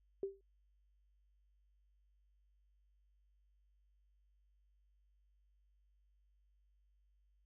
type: tone with exponential decay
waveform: sine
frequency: 392 Hz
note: G4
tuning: in tune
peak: -33 dBFS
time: 0.23-0.41 s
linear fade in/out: 2 ms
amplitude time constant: 39 ms
effects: added 50 Hz sine -70 dBFS peak until 7.45 s